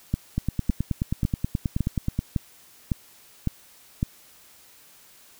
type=two click trains; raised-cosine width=5 ms; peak=-11 / -10 dBFS; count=18 / 8; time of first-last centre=0.38-2.19 / 0.14-4.029 s; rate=9.39 / 1.8 Hz; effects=white hiss -53 dBFS RMS until 5.39 s